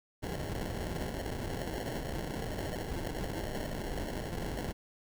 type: noise with sample-and-hold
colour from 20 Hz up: pink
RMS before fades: -37 dBFS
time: 0.22-4.73 s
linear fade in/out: 20 ms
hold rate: 1225 Hz
effects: none